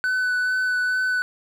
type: tone with vibrato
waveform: triangle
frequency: 1500 Hz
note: F#6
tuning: 23 cents sharp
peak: -18 dBFS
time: 0.04-1.22 s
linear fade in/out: 0 ms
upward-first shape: sine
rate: 2.3 Hz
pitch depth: 13 cents each way
effects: none